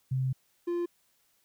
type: tone pair in turn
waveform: sine / triangle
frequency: 130.81 / 347 Hz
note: C3 / F4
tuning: 0 / -11 cents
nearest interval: octave + perfect fourth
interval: 1689 cents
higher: second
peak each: -26 dBFS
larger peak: neither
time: 0.11-0.33 / 0.67-0.86 s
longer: first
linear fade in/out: 10 ms
effects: white hiss -70 dBFS RMS until 1.44 s